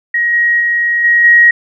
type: tone with level steps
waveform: sine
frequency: 1891 Hz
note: A#6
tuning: 24 cents sharp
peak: -10 / -8 / -10 / -6 / -3 dBFS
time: 0.14-1.51 s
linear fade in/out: 5 ms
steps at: 0.33 / 0.6 / 1.04 / 1.24 s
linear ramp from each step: 5 ms
effects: none